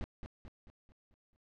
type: noise with echo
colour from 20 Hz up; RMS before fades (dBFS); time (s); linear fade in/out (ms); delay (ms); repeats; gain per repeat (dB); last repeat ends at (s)
brown; -37; 0.01-0.04; 0; 220; 6; -6; 1.36
effects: low-pass 4000 Hz 12 dB/octave